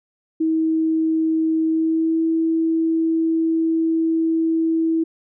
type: tone with pitch glide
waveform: sine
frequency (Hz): 320.2 to 325.4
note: D#4 to E4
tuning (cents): +50 to -22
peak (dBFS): -16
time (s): 0.4-5.04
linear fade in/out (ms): 10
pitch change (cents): +28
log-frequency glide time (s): 1.67-2.22
effects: none